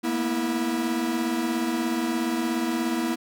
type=tone cluster; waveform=45% pulse; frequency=224.1 / 241 / 328.1 Hz; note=A3 / B3 / E4; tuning=+32 / -42 / -8 cents; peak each=-34 / -27 / -27 dBFS; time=0.03-3.16 s; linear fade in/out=20 ms; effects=none